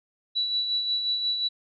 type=tone with tremolo; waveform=sine; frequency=3938 Hz; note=B7; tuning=6 cents flat; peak=-22 dBFS; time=0.35-1.49 s; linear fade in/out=20 ms; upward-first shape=sine; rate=5.6 Hz; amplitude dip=45%; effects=none